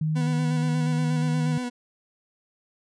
sine tone, 155.9 Hz, D#3, 4 cents sharp, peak -22 dBFS, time 0.01-1.58 s, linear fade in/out 5 ms
40% pulse tone with vibrato, 246.9 Hz, B3, in tune, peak -27 dBFS, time 0.15-1.7 s, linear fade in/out 20 ms, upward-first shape square, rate 8.4 Hz, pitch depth 22 cents each way
effects resampled to 22050 Hz

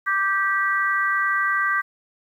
sine chord, G major, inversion second, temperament equal with one note detuned, 1174.7 / 1568 / 1946.1 Hz, D6 / G6 / B6, 0 / 0 / -26 cents, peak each -23 / -22 / -25 dBFS, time 0.06-1.82 s, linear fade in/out 20 ms, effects 9-bit

